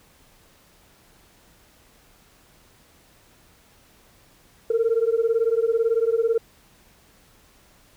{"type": "beating tone pair", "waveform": "sine", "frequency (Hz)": [448.2, 466.2], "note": ["A4", "A#4"], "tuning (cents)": [32, 0], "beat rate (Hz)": 18, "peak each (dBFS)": -20, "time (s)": [4.7, 6.38], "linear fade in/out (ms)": 5, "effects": ["tanh soft clip ceiling -13 dBFS", "pink hiss -56 dBFS RMS until 7.96 s"]}